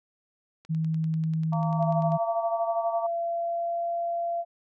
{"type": "click train", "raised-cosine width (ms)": 0.2, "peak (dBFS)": -33, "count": 16, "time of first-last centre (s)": [0.65, 2.121], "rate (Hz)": 10.2}
{"type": "tone", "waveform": "sine", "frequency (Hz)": 160, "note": "D#3", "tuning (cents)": 49, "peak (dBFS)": -24, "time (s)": [0.69, 2.18], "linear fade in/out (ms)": 20}
{"type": "harmonic tone", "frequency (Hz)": 229.5, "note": "A#3", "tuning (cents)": -27, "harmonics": [3, 4, 5], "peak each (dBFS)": [-31, -34, -37], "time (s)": [1.52, 3.07], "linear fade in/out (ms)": 10}
{"type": "tone with pitch glide", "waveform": "sine", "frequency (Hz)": [676, 684.2], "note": ["E5", "F5"], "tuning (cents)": [43, -36], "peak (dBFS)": -26, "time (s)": [1.76, 4.45], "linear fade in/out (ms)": 50, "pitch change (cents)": 21, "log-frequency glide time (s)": [2.68, 3.85]}
{"effects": []}